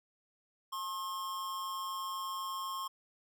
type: tone with amplitude modulation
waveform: square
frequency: 1072 Hz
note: C6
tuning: 42 cents sharp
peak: -35 dBFS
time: 0.72-2.88 s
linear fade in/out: 10 ms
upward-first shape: sine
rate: 188 Hz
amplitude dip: 50%
effects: none